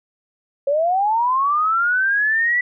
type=linear sweep; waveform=sine; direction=up; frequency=544 to 1975.5 Hz; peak=-15 dBFS; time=0.67-2.61 s; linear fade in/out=5 ms; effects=none